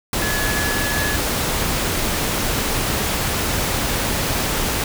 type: tone in noise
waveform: sine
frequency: 1700 Hz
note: G#6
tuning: 40 cents sharp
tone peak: -24 dBFS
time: 0.22-1.16 s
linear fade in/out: 2 ms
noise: pink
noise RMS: -21 dBFS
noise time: 0.13-4.84 s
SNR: -6 dB
effects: none